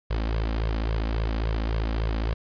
sawtooth tone with flanger, 55 Hz, A1, in tune, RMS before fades -26 dBFS, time 0.1-2.34 s, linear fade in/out 10 ms, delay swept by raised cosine 1.8 to 3.8 ms, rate 3.6 Hz, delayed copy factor +0.8, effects resampled to 11025 Hz + 9-bit

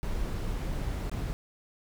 brown noise with dropouts, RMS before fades -32 dBFS, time 0.03-1.33 s, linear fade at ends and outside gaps 0 ms, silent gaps 1.096-1.115 s, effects none

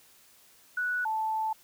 sine tone pair in turn, 1475 / 877 Hz, F#6 / A5, -6 / -6 cents, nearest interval major sixth, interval 900 cents, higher first, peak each -27 dBFS, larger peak neither, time 0.77-1.05 / 1.05-1.53 s, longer second, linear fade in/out 5 ms, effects white hiss -59 dBFS RMS until 1.63 s

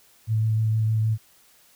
sine tone with vibrato, 110 Hz, A2, in tune, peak -19 dBFS, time 0.27-1.18 s, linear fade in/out 50 ms, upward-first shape triangle, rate 6.5 Hz, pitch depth 18 cents each way, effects white hiss -57 dBFS RMS until 1.75 s

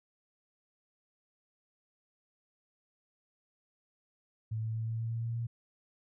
sine tone with pitch steps, 110.4 / 111.3 / 112.2 / 113.11 / 114.03 / 114.96 / 115.89 / 116.83 Hz, A2 / A2 / A2 / A2 / A#2 / A#2 / A#2 / A#2, +6 / +20 / +34 / +48 / -38 / -24 / -10 / +4 cents, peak -32 dBFS, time 4.51-5.47 s, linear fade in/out 10 ms, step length 120 ms, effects none

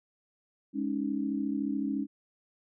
sine chord, Ab suspended fourth, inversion none, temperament equal, 207.7 / 277.2 / 311.1 Hz, Ab3 / Db4 / Eb4, 0 / 0 / 0 cents, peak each -34 / -31 / -35 dBFS, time 0.73-2.07 s, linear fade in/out 50 ms, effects none

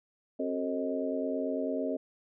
harmonic tone with a mistuned harmonic, 89 Hz, F2, 33 cents sharp, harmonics 3 / 4 / 5 / 6 / 7, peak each -33 / -40 / -36 / -39 / -35 dBFS, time 0.39-1.97 s, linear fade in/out 10 ms, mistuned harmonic 4, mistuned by +85 cents, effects none

